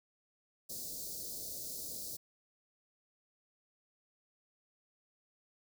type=band-stop noise; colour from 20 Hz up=white; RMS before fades=-43 dBFS; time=0.69-2.17 s; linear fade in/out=10 ms; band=640 to 4200 Hz; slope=48 dB/octave; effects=none